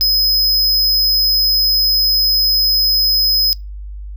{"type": "tone", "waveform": "square", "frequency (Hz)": 5070, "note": "D#8", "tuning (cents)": 32, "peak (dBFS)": -11, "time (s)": [0.01, 3.53], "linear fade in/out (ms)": 0, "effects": ["noise-tail reverb RT60 0.2 s tail -22 dB re dry", "added 50 Hz sine -26 dBFS peak until 4.16 s"]}